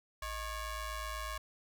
sawtooth ring-modulated tone, 570 Hz, C#5, 48 cents sharp, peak -31 dBFS, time 0.22-1.38 s, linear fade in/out 5 ms, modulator 516 Hz, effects none

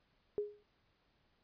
sine tone with exponential decay, 415.1 Hz, G#4, 1 cent flat, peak -30 dBFS, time 0.38-0.63 s, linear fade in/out 0 ms, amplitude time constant 53 ms, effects pink hiss -75 dBFS RMS until 1.43 s + resampled to 11025 Hz

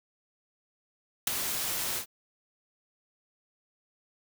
white noise with ADSR envelope, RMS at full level -23 dBFS, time 1.27-2.06 s, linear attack 5 ms, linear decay 8 ms, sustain -9 dB, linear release 92 ms, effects none

